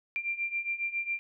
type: beating tone pair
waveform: sine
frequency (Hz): 2369 / 2376.3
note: D7 / D7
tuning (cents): +14 / +20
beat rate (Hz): 7.3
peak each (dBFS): -35 / -32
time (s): 0.16-1.19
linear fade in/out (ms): 0
effects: none